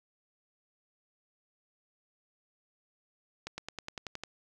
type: accelerating click train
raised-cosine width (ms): 0.2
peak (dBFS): -21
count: 9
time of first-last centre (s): 3.47-4.236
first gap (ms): 110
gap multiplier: 0.96
effects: none